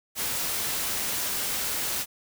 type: noise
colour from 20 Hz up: white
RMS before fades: -29 dBFS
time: 0.15-2.06 s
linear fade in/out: 50 ms
effects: none